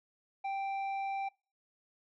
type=tone with low-pass filter; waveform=square; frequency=784 Hz; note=G5; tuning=in tune; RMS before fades=-36 dBFS; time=0.44-1.29 s; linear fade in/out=10 ms; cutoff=1700 Hz; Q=2.7; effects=noise-tail reverb RT60 0.3 s tail -23 dB re dry